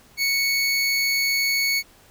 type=tone; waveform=25% pulse; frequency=2217 Hz; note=C#7; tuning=in tune; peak=-16 dBFS; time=0.17-1.83 s; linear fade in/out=50 ms; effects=pink hiss -53 dBFS RMS until 2.1 s